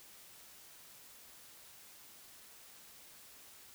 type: silence
effects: white hiss -57 dBFS RMS until 3.74 s